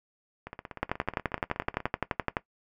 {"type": "two click trains", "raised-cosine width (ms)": 0.5, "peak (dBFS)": [-23, -11], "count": [24, 19], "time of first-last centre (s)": [[0.47, 1.864], [0.83, 2.368]], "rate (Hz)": [16.5, 11.7], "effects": ["noise-tail reverb RT60 0.1 s tail -17 dB re dry"]}